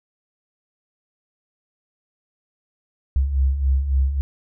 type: beating tone pair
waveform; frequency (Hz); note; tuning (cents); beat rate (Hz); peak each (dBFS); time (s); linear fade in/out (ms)
sine; 64.6 / 68.2; C2 / C#2; -21 / -28; 3.6; -24 / -17; 3.16-4.21; 0
effects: none